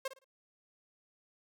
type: tone with echo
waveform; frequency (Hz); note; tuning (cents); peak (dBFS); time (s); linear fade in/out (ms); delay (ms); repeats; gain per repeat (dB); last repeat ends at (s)
sawtooth; 533; C5; +32; -30; 0.05-0.08; 5; 55; 3; -12; 0.245
effects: none